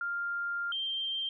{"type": "tone pair in turn", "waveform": "sine", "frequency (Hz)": [1398, 3157], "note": ["F6", "G7"], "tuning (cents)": [1, 12], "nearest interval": "octave + major second", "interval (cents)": 1411, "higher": "second", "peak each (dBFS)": [-31, -31], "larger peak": "neither", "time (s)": [[0.01, 0.72], [0.72, 1.29]], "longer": "first", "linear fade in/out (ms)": 2, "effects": []}